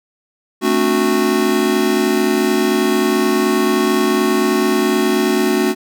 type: chord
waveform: square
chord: D dominant seventh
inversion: second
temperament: just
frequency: 220.2 / 264.3 / 293.7 / 367.1 Hz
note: A3 / C4 / D4 / F#4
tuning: +2 / +18 / 0 / -14 cents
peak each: -20 / -21 / -21 / -17 dBFS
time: 0.61-5.75 s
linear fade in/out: 50 ms
effects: none